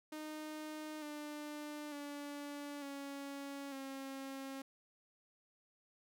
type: tone with pitch steps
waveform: sawtooth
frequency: 307.6 / 297.8 / 288.3 / 279.2 / 270.3 Hz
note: D#4 / D4 / D4 / C#4 / C#4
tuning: -20 / +24 / -32 / +13 / -44 cents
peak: -40 dBFS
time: 0.12-4.62 s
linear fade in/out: 5 ms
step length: 900 ms
effects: none